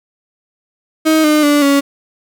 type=tone with pitch steps; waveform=35% pulse; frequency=315.4 / 303.3 / 291.6 / 280.3 Hz; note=D#4 / D#4 / D4 / C#4; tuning=+24 / -44 / -12 / +19 cents; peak=-7 dBFS; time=1.05-1.81 s; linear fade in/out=20 ms; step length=190 ms; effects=none